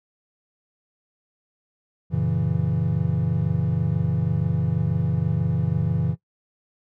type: chord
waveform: triangle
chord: F# dominant seventh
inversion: none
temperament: equal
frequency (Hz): 92.5 / 116.54 / 138.59 / 164.81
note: F#2 / A#2 / C#3 / E3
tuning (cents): 0 / 0 / 0 / 0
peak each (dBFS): -26 / -25 / -23 / -22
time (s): 2.1-6.16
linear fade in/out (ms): 50
effects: noise-tail reverb RT60 0.1 s tail -18 dB re dry